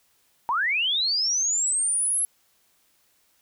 sine linear sweep, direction up, 880 to 11175 Hz, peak -21 dBFS, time 0.49-2.25 s, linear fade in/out 0 ms, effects white hiss -65 dBFS RMS until 3.41 s

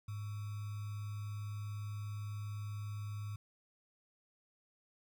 sine tone with sample-and-hold, 103.83 Hz, G#2, in tune, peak -39 dBFS, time 0.08-3.36 s, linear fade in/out 5 ms, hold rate 1225 Hz, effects none

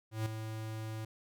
square tone with ADSR envelope, 110 Hz, A2, in tune, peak -31 dBFS, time 0.11-1.05 s, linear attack 150 ms, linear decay 4 ms, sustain -8 dB, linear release 5 ms, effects none

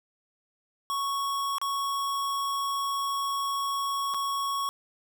square tone with dropouts, 1108.7 Hz, C#6, in tune, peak -28 dBFS, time 0.9-4.69 s, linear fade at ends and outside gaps 0 ms, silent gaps 1.583-1.615 / 4.139-4.144 s, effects 11-bit

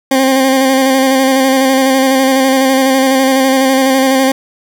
20% pulse tone with vibrato, 265.3 Hz, C4, 24 cents sharp, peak -3 dBFS, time 0.11-4.32 s, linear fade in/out 5 ms, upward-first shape square, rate 12 Hz, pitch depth 23 cents each way, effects none

